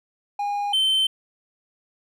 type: tone pair in turn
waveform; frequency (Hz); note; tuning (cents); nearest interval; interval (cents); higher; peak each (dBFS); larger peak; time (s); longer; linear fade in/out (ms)
triangle; 816 / 3091; G#5 / G7; -31 / -25; octave + major seventh; 2306; second; -21 / -16; second; 0.39-0.73 / 0.73-1.07; neither; 5
effects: none